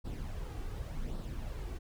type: noise with flanger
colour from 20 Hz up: brown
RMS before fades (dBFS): -39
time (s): 0.04-1.79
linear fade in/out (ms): 20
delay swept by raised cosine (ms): 0.22 to 2.62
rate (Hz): 0.88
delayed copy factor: +0.5
effects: none